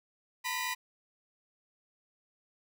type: tone cluster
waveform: sawtooth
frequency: 917 / 1005 / 1960 / 2426 Hz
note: A#5 / B5 / B6 / D#7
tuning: -29 / +30 / -14 / -44 cents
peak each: -37 / -33 / -33 / -37 dBFS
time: 0.44-0.75 s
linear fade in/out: 20 ms
effects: none